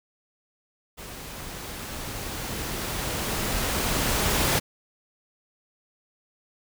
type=noise with level ramp; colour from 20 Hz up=pink; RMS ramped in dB=-40 to -22 dBFS; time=0.97-4.6 s; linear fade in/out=20 ms; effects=none